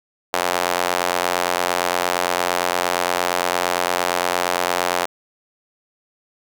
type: tone with high-pass filter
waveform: square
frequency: 44.35 Hz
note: F1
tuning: 27 cents sharp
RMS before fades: -21 dBFS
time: 0.33-5.06 s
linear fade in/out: 10 ms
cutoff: 680 Hz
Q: 1.2
effects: none